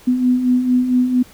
sine beating tone pair, 246.9 / 251.3 Hz, B3 / B3, 0 / +30 cents, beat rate 4.4 Hz, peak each -21 / -13 dBFS, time 0.07-1.23 s, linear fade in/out 10 ms, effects pink hiss -45 dBFS RMS until 1.33 s

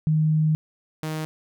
sine / sawtooth tone pair in turn, 155.56 / 156.33 Hz, D#3 / D#3, 0 / +9 cents, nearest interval unison, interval 9 cents, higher second, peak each -17 / -23 dBFS, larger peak first, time 0.07-0.55 / 1.03-1.25 s, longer first, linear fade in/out 0 ms, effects none

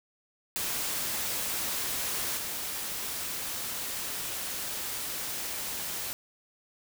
white noise with level steps, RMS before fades -32 / -35 dBFS, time 0.56-6.13 s, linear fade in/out 0 ms, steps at 2.37 s, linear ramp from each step 2 ms, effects none

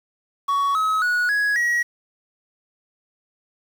triangle tone with pitch steps, 1121 / 1280.3 / 1462.2 / 1669.9 / 1907.2 Hz, C#6 / D#6 / F#6 / G#6 / A#6, +19 / +49 / -21 / +9 / +39 cents, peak -16 dBFS, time 0.48-1.83 s, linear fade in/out 10 ms, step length 270 ms, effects 7-bit

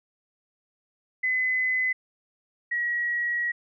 sine tone pair in turn, 2025 / 1911.3 Hz, B6 / A#6, +43 / +43 cents, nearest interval minor second, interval 100 cents, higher first, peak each -22 / -24 dBFS, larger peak first, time 1.23-1.93 / 2.71-3.52 s, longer second, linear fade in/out 10 ms, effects none

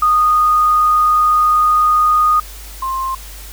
sine tone pair in turn, 1234 / 1055.5 Hz, D#6 / C6, -15 / +15 cents, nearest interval minor third, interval 270 cents, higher first, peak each -9 / -17 dBFS, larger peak first, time 0.02-2.4 / 2.82-3.15 s, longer first, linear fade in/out 5 ms, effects added 50 Hz sine -32 dBFS peak until 3.52 s + white hiss -36 dBFS RMS until 3.52 s

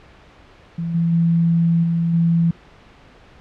sine tone with level steps, 167.7 Hz, E3, 30 cents sharp, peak -21 / -15 / -13 / -16 / -13 dBFS, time 0.78-2.51 s, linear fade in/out 5 ms, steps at 0.94 / 1.12 / 1.83 / 2.13 s, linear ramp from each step 10 ms, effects pink hiss -47 dBFS RMS until 3.4 s + low-pass 3000 Hz 12 dB/octave

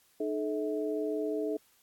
sine tone cluster, 305.5 / 431.3 / 644 Hz, D#4 / A4 / E5, -32 / -35 / -41 cents, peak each -34 / -32 / -38 dBFS, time 0.2-1.57 s, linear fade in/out 5 ms, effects white hiss -66 dBFS RMS until 1.82 s + AAC 64 kbps

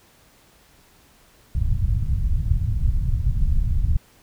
pink low-pass noise, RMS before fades -20 dBFS, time 1.55-3.97 s, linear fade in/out 5 ms, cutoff 120 Hz, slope 24 dB/octave, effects pink hiss -55 dBFS RMS until 4.22 s

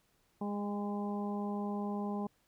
harmonic tone with a mistuned harmonic, 205 Hz, G#3, 22 cents flat, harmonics 1 / 2 / 3 / 4 / 5, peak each -35 / -42 / -47 / -43 / -47 dBFS, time 0.41-2.27 s, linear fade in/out 5 ms, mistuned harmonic 4, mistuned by -15 cents, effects pink hiss -73 dBFS RMS until 2.47 s

